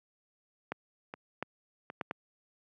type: clicks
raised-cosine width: 0.5 ms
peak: -19 / -25 / -18 / -26 / -18 / -19 dBFS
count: 6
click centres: 0.72 / 1.139 / 1.426 / 1.901 / 2.012 / 2.111 s
effects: high-pass 150 Hz 12 dB/octave